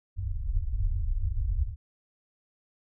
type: low-pass noise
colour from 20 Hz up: pink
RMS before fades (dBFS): -28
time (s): 0.16-1.76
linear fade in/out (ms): 50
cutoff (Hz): 100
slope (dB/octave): 96
effects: none